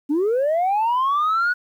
sine linear sweep, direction up, 273.9 to 1480 Hz, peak -15 dBFS, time 0.09-1.54 s, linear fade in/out 20 ms, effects tanh soft clip ceiling -15 dBFS + 9-bit

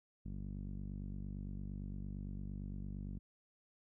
sawtooth tone with low-pass filter, 48.78 Hz, G1, 8 cents flat, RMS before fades -44 dBFS, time 0.25-3.19 s, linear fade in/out 10 ms, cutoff 210 Hz, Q 2.5, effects none

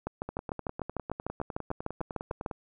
two click trains, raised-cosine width 1 ms, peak -22 / -18 dBFS, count 23 / 17, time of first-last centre 0.29-2.512 / 0.07-2.462 s, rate 9.9 / 6.69 Hz, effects none

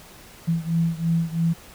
sine beating tone pair, 165 / 168 Hz, E3 / E3, +2 / +33 cents, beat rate 3 Hz, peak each -22 / -24 dBFS, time 0.47-1.54 s, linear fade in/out 20 ms, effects pink hiss -46 dBFS RMS until 1.74 s

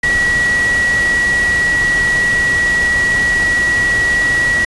sine tone in noise, 1928 Hz, B6, 42 cents flat, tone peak -11 dBFS, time 0.03-4.65 s, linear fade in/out 5 ms, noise pink, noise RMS -23 dBFS, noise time 0.03-4.65 s, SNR +9 dB, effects resampled to 22050 Hz

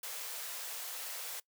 white high-pass noise, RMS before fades -42 dBFS, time 0.03-1.4 s, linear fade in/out 5 ms, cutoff 430 Hz, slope 96 dB/octave, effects noise-tail reverb RT60 0.1 s tail -21 dB re dry

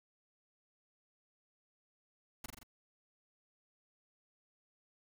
pink noise with echo, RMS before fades -42 dBFS, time 2.44-2.46 s, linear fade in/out 5 ms, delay 43 ms, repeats 4, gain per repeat -3 dB, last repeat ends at 2.632 s, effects none

